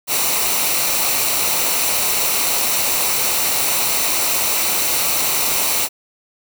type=noise with comb filter; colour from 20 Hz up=white; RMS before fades=-18 dBFS; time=0.07-5.89 s; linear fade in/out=50 ms; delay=0.6 ms; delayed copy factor=-0.5; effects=none